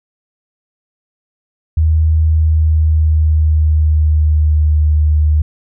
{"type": "tone with pitch glide", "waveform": "sine", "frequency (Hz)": [79, 76.09], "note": ["D#2", "D#2"], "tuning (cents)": [27, -38], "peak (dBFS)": -8, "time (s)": [1.77, 5.42], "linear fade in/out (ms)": 5, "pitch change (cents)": -65, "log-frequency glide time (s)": [2.27, 4.81], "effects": []}